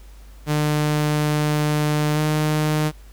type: tone with pitch glide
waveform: sawtooth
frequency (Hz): 150.3 to 152.93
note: D3 to D#3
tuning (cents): +40 to -30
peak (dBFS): -14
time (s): 0.46-2.92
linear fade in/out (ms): 50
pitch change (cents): +30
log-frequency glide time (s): 2.14-2.19
effects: added 50 Hz sine -40 dBFS peak until 3.12 s + pink hiss -53 dBFS RMS until 3.12 s